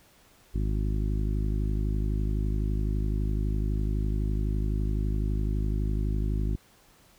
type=harmonic tone; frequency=51.91 Hz; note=G#1; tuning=in tune; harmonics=1 / 2 / 3 / 4 / 5 / 6 / 7; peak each=-26 / -32 / -36 / -38 / -40 / -42 / -43 dBFS; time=0.54-6.56 s; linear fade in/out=10 ms; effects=pink hiss -59 dBFS RMS until 7.18 s